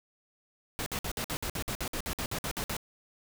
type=noise bursts; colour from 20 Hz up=pink; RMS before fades=-34 dBFS; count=16; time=0.79-2.767 s; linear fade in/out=0 ms; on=72 ms; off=55 ms; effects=none